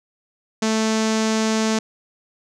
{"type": "tone with low-pass filter", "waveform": "sawtooth", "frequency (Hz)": 220, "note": "A3", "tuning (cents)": 0, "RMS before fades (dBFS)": -20, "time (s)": [0.62, 1.79], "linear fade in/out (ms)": 5, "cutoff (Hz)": 6500, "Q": 2.4, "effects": []}